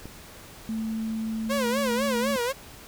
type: click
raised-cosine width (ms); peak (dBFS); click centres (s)
3; -25; 0.056
type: tone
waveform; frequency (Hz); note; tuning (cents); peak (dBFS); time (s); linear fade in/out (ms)
sine; 221.5; A3; +12; -27; 0.69-2.36; 0
type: tone with vibrato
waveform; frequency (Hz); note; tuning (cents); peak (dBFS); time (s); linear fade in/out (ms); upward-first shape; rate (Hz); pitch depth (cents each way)
sawtooth; 518; C5; -17; -21; 1.49-2.53; 20; sine; 4; 160
effects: pink hiss -46 dBFS RMS until 2.87 s